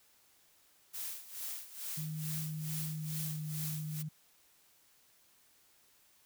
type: noise with tremolo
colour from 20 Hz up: blue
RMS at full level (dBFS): -40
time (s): 0.93-4.03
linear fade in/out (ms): 20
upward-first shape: sine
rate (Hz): 2.3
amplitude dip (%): 80
type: tone with pitch glide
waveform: sine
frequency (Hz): 155.56 to 153.95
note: D#3 to D#3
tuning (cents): 0 to -18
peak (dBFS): -37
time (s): 1.97-4.09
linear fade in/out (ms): 10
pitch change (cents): -18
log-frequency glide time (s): 3.21-3.37
effects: white hiss -67 dBFS RMS until 6.25 s